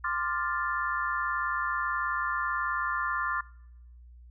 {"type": "chord", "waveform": "sine", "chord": "D minor seventh", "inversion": "third", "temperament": "equal with one note detuned", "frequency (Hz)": [1046.5, 1184.9, 1396.9, 1760], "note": ["C6", "D6", "F6", "A6"], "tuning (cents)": [0, 15, 0, 0], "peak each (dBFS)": -33, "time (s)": [0.04, 3.41], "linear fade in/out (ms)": 5, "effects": ["noise-tail reverb RT60 0.8 s tail -23 dB re dry", "added 60 Hz sine -48 dBFS peak until 4.3 s"]}